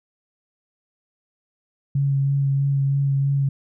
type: tone with vibrato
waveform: sine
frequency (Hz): 138.59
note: C#3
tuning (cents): 0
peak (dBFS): -17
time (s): 1.95-3.49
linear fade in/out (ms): 5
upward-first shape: sine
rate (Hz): 3.1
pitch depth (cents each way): 15
effects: none